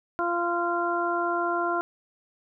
harmonic tone, 345.6 Hz, F4, 18 cents flat, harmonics 1 / 2 / 3 / 4, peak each -29 / -29 / -30 / -29 dBFS, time 0.19-1.81 s, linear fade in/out 0 ms, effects none

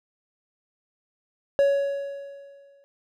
triangle tone with exponential decay, 559 Hz, C#5, 14 cents sharp, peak -13 dBFS, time 1.59-2.84 s, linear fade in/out 0 ms, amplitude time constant 270 ms, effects none

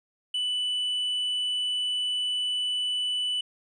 triangle tone, 2980 Hz, F#7, 12 cents sharp, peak -24 dBFS, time 0.34-3.41 s, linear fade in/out 5 ms, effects resampled to 22050 Hz

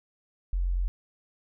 sine tone, 44.54 Hz, F1, 35 cents sharp, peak -24 dBFS, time 0.53-0.88 s, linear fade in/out 0 ms, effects none

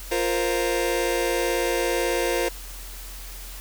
sawtooth chord, F suspended fourth, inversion none, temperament just, 349.2 / 465.6 / 523.8 Hz, F4 / Bb4 / C5, 0 / -2 / +2 cents, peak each -22 dBFS, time 0.11-2.49 s, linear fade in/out 10 ms, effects added 43 Hz sine -37 dBFS peak until 3.6 s + white hiss -41 dBFS RMS until 3.6 s

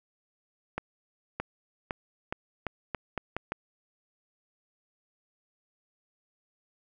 accelerating click train, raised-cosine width 0.5 ms, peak -16 dBFS, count 9, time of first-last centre 0.78-3.52 s, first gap 620 ms, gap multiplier 0.82, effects none

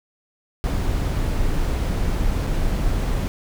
brown noise with dropouts, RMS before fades -21 dBFS, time 0.64-3.28 s, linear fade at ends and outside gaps 0 ms, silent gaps 2.467-2.472 s, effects none

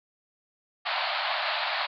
pink band-pass noise, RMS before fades -29 dBFS, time 0.85-1.87 s, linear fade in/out 20 ms, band 610 to 4600 Hz, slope 96 dB/octave, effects none

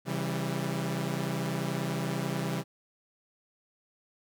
sawtooth chord, C# diminished, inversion none, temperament equal with one note detuned, 135.43 / 164.81 / 196 Hz, C#3 / E3 / G3, -40 / 0 / 0 cents, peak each -30 / -30 / -31 dBFS, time 0.05-2.64 s, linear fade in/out 50 ms, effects none

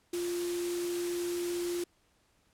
sine tone in noise, 349.2 Hz, F4, in tune, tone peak -31 dBFS, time 0.13-1.84 s, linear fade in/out 5 ms, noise white, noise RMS -41 dBFS, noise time 0.13-1.84 s, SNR +7 dB, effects pink hiss -70 dBFS RMS until 2.53 s + low-pass 11000 Hz 12 dB/octave

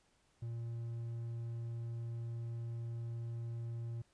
triangle tone, 116.54 Hz, A#2, in tune, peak -37 dBFS, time 0.42-4.02 s, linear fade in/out 5 ms, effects pink hiss -73 dBFS RMS until 4.13 s + resampled to 22050 Hz

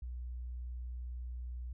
sine tone, 61.1 Hz, B1, 18 cents flat, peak -39 dBFS, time 0.02-1.73 s, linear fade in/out 5 ms, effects none

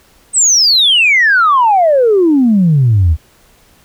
sine exponential sweep, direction down, 8372 to 73.42 Hz, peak -5 dBFS, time 0.33-3.17 s, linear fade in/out 50 ms, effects tanh soft clip ceiling -2 dBFS + pink hiss -48 dBFS RMS until 3.84 s

